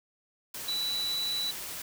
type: tone in noise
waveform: sine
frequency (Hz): 3951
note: B7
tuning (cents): 0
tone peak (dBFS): -29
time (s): 0.68-1.51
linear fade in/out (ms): 5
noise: white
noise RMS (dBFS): -39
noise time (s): 0.54-1.82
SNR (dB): +7
effects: none